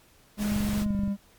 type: noise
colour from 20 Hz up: pink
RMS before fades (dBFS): -36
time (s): 0.37-0.86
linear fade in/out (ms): 50
type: tone with pitch glide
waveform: triangle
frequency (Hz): 207.7 to 200.2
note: G#3 to G3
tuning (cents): 0 to +37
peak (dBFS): -23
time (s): 0.37-1.17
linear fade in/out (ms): 50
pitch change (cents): -63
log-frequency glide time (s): 0.86-0.94
type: click train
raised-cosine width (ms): 5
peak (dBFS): -21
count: 14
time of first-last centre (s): 0.52-1.078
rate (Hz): 23.3
effects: pink hiss -59 dBFS RMS until 1.38 s + MP3 96 kbps